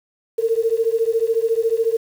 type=beating tone pair; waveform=sine; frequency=447 / 461 Hz; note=A4 / A#4; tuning=+27 / -19 cents; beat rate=14 Hz; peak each=-19 dBFS; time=0.38-1.97 s; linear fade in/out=10 ms; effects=7-bit